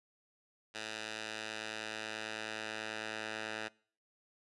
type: tone with band-pass filter sweep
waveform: 10% pulse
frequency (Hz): 109.2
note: A2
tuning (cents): -13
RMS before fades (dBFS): -42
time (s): 0.74-3.69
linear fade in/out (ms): 20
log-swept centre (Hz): 3300 to 2100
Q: 0.82
effects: noise-tail reverb RT60 0.5 s tail -24 dB re dry + resampled to 24000 Hz